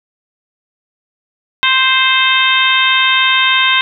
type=harmonic tone; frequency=523.3 Hz; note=C5; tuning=in tune; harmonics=2 / 3 / 4 / 5 / 6 / 7; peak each=-16 / -16 / -16 / -16 / -16 / -16 dBFS; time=1.63-3.81 s; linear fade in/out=0 ms; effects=none